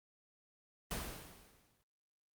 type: noise with exponential decay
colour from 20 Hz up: pink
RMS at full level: -38 dBFS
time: 0.91-1.83 s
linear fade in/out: 0 ms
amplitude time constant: 200 ms
effects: Opus 24 kbps